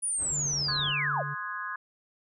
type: linear sweep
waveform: sine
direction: down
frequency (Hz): 9830 to 458.5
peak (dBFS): -27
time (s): 0.02-1.23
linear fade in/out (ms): 20
type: low-pass noise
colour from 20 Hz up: pink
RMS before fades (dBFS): -45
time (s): 0.17-0.94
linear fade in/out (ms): 50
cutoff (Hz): 1300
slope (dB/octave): 12
type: tone with vibrato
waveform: triangle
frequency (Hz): 143.9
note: D3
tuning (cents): -35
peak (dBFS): -33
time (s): 0.31-1.35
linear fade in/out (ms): 20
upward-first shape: square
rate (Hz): 1.9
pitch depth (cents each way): 9
type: chord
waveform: sine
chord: Ab dominant seventh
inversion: first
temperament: equal with one note detuned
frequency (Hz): 1046.5 / 1240.9 / 1480 / 1661.2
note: C6 / Eb6 / Gb6 / Ab6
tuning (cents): 0 / -5 / 0 / 0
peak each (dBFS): -38 / -39 / -41 / -36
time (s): 0.68-1.76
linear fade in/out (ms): 5
effects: none